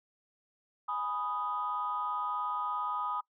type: chord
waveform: sine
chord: G# minor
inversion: none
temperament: equal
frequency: 830.6 / 987.8 / 1244.5 Hz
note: G#5 / B5 / D#6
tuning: 0 / 0 / 0 cents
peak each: -39 / -36 / -33 dBFS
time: 0.88-3.21 s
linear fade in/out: 10 ms
effects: noise-tail reverb RT60 0.1 s tail -23 dB re dry + tanh soft clip ceiling -23 dBFS